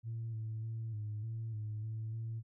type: tone with pitch steps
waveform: sine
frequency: 114.2 / 110.4 / 112.8 / 106.1 / 112.9 / 107.2 / 110.5 / 113.2 Hz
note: A#2 / A2 / A2 / G#2 / A2 / A2 / A2 / A2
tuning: -35 / +6 / +44 / +38 / +45 / -45 / +8 / +50 cents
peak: -36 dBFS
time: 0.03-2.43 s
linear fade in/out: 50 ms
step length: 300 ms
effects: tanh soft clip ceiling -34 dBFS